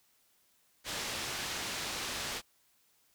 white low-pass noise, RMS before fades -38 dBFS, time 0.84-2.42 s, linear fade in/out 50 ms, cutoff 5500 Hz, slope 12 dB/octave, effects white hiss -70 dBFS RMS until 3.14 s

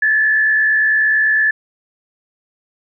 sine tone with frequency modulation, 1735 Hz, A6, 25 cents flat, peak -11 dBFS, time 0.02-1.51 s, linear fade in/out 5 ms, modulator 68.9 Hz, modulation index 0.62, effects none

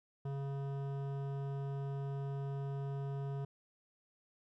sine tone with hard clipping, 138.59 Hz, C#3, in tune, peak -39 dBFS, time 0.25-3.45 s, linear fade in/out 5 ms, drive 14 dB, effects none

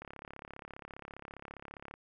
click train, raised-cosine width 0.5 ms, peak -30 dBFS, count 68, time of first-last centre 0.02-1.94 s, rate 34.9 Hz, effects none

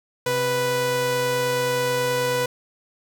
sawtooth tone pair together, 130.82 / 493.9 Hz, C3 / B4, 0 / 0 cents, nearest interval octave + major seventh, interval 2300 cents, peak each -26 / -17 dBFS, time 0.26-2.46 s, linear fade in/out 5 ms, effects none

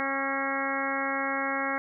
harmonic tone with a mistuned harmonic, 272.2 Hz, C#4, 31 cents flat, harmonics 1 / 2 / 3 / 4 / 5 / 6 / 7 / 8, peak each -35 / -35 / -35 / -35 / -35 / -35 / -35 / -35 dBFS, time 0-1.78 s, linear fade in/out 0 ms, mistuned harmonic 4, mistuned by +21 cents, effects none

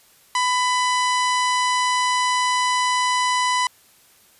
harmonic tone with a mistuned harmonic, 998 Hz, B5, 18 cents sharp, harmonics 1 / 2 / 3 / 4 / 5 / 6 / 7 / 8 / 9 / 10, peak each -19 / -25 / -29 / -31 / -33 / -35 / -36 / -37 / -38 / -39 dBFS, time 0.35-3.67 s, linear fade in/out 2 ms, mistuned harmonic 6, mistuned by -49 cents, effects white hiss -54 dBFS RMS until 4.39 s + resampled to 32000 Hz

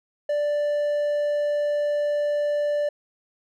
triangle tone, 587.3 Hz, D5, in tune, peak -19 dBFS, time 0.29-2.89 s, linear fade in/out 5 ms, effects none

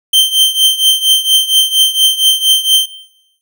45% pulse tone with tremolo, 3125 Hz, G7, 6 cents flat, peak -3 dBFS, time 0.13-2.86 s, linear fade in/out 5 ms, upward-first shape triangle, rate 4.3 Hz, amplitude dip 85%, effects noise-tail reverb RT60 0.9 s tail -18 dB re dry

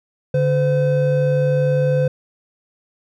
triangle tone pair together, 144.56 / 511 Hz, D3 / C5, -27 / -41 cents, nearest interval octave + minor seventh, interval 2186 cents, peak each -15 dBFS, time 0.34-2.08 s, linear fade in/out 5 ms, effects none

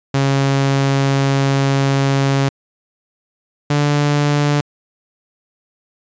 sawtooth tone pair in turn, 137.3 / 145.76 Hz, C#3 / D3, -16 / -13 cents, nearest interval minor second, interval 103 cents, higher second, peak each -9 dBFS, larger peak neither, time 0.14-2.49 / 3.7-4.61 s, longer first, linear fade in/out 5 ms, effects resampled to 16000 Hz

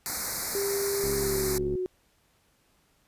white band-stop noise, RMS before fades -31 dBFS, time 0.06-1.58 s, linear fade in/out 0 ms, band 2300 to 4000 Hz, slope 96 dB/octave
sine tone with pitch glide, 398.7 to 367.7 Hz, G4 to F#4, +29 to -11 cents, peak -27 dBFS, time 0.55-1.86 s, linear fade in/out 0 ms, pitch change -140 cents, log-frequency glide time 1.17-1.63 s
click train, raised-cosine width 3 ms, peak -23 dBFS, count 51, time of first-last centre 1.04-1.753 s, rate 70.1 Hz
effects pink hiss -67 dBFS RMS until 3.07 s + resampled to 32000 Hz

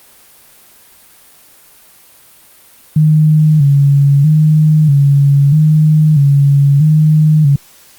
sine tone with vibrato, 147.4 Hz, D3, 7 cents sharp, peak -5 dBFS, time 2.96-7.56 s, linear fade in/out 5 ms, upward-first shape square, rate 0.78 Hz, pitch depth 79 cents each way, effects white hiss -43 dBFS RMS until 7.98 s + Opus 32 kbps

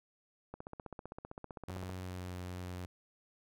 click train, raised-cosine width 1 ms, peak -30 dBFS, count 22, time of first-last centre 0.54-1.895 s, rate 15.5 Hz
sawtooth tone with pitch glide, 92.5 to 90.23 Hz, F#2 to F#2, 0 to -43 cents, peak -37 dBFS, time 1.68-2.86 s, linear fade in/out 5 ms, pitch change -43 cents, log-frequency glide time 1.9-2.38 s
effects none

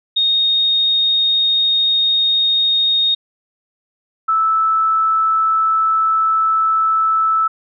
sine tone pair in turn, 3713 / 1312.7 Hz, A#7 / E6, -8 / -8 cents, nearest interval octave + tritone, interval 1800 cents, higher first, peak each -12 dBFS, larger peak neither, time 0.16-3.15 / 4.28-7.48 s, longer second, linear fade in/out 10 ms, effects none

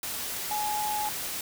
sine tone in noise, 843 Hz, G#5, 26 cents sharp, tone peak -28 dBFS, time 0.51-1.09 s, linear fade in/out 2 ms, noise white, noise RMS -34 dBFS, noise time 0.03-1.41 s, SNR +3 dB, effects none

